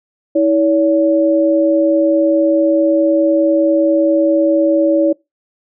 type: tone pair together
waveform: sine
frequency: 322.8 / 567.4 Hz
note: E4 / C#5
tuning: -36 / +40 cents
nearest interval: minor seventh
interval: 976 cents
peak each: -12 dBFS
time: 0.35-5.13 s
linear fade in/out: 10 ms
effects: noise-tail reverb RT60 0.2 s tail -23 dB re dry